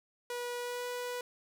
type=tone with pitch glide; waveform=sawtooth; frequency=485.9 to 491.3 Hz; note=B4 to B4; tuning=-28 to -9 cents; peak=-32 dBFS; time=0.3-1.21 s; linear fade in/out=2 ms; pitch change=+19 cents; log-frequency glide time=0.6-0.86 s; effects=none